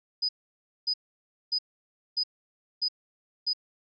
sine tone bursts, 4978 Hz, D#8, in tune, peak -24 dBFS, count 6, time 0.22-3.534 s, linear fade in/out 10 ms, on 69 ms, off 580 ms, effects none

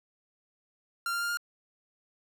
45% pulse tone with pitch steps, 1383 / 1392.6 / 1402.3 / 1412.1 Hz, F6 / F6 / F6 / F6, -17 / -5 / +7 / +19 cents, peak -29 dBFS, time 1.06-1.372 s, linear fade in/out 2 ms, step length 78 ms, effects none

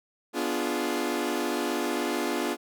sawtooth chord, B diminished seventh, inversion none, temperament equal with one note detuned, 246.9 / 293.7 / 349.2 / 419.2 Hz, B3 / D4 / F4 / Ab4, 0 / 0 / 0 / +16 cents, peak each -29 / -28 / -27 / -30 dBFS, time 0.33-2.57 s, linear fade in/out 50 ms, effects none

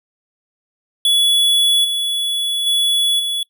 square tone with level steps, 3400 Hz, G#7, 40 cents sharp, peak -12 / -18 / -14 / -19 dBFS, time 1.05-3.43 s, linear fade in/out 2 ms, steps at 1.84 / 2.66 / 3.19 s, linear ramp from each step 10 ms, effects noise-tail reverb RT60 0.1 s tail -23 dB re dry

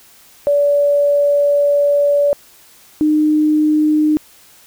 sine tone pair in turn, 575 / 305.1 Hz, D5 / D#4, -37 / -34 cents, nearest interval major seventh, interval 1097 cents, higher first, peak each -10 dBFS, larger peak neither, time 0.47-2.33 / 3.01-4.17 s, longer first, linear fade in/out 0 ms, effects white hiss -46 dBFS RMS until 4.66 s

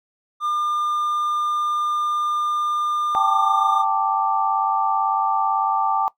triangle tone, 1203 Hz, D6, 41 cents sharp, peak -18 dBFS, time 0.4-3.85 s, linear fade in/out 50 ms
sine chord, G suspended second, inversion none, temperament just, 784 / 882 / 1176 Hz, G5 / A5 / D6, 0 / +4 / +2 cents, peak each -22 dBFS, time 3.15-6.08 s, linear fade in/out 0 ms
effects noise-tail reverb RT60 0.1 s tail -18 dB re dry

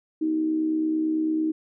sine tone with amplitude modulation, 314.5 Hz, D#4, 19 cents sharp, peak -19 dBFS, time 0.21-1.52 s, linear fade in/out 10 ms, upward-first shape sine, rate 69 Hz, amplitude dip 50%, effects none

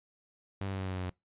sawtooth tone with pitch steps, 98 / 96.93 / 95.87 / 94.83 / 93.79 / 92.77 / 91.75 / 90.75 Hz, G2 / G2 / G2 / F#2 / F#2 / F#2 / F#2 / F#2, 0 / -19 / -38 / +43 / +24 / +5 / -14 / -33 cents, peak -30 dBFS, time 0.61-1.098 s, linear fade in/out 0 ms, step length 61 ms, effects noise-tail reverb RT60 0.2 s tail -24 dB re dry + resampled to 8000 Hz

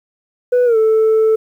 sine tone with pitch glide, 493.9 to 440 Hz, B4 to A4, 0 to 0 cents, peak -7 dBFS, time 0.52-1.36 s, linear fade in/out 10 ms, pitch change -200 cents, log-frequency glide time 0.65-0.77 s, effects tanh soft clip ceiling -8 dBFS + 8-bit

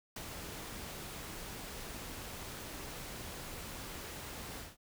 pink noise with ADSR envelope, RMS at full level -42 dBFS, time 0.16-4.77 s, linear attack 4 ms, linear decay 36 ms, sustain -3 dB, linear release 180 ms, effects none

